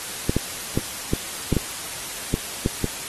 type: clicks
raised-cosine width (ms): 3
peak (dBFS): -6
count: 9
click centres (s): 0.295 / 0.366 / 0.775 / 1.135 / 1.527 / 1.567 / 2.341 / 2.661 / 2.843
effects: white hiss -32 dBFS RMS until 3.08 s + AAC 32 kbps